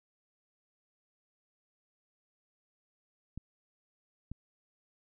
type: clicks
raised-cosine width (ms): 5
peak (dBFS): -28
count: 2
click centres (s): 3.376 / 4.316
effects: none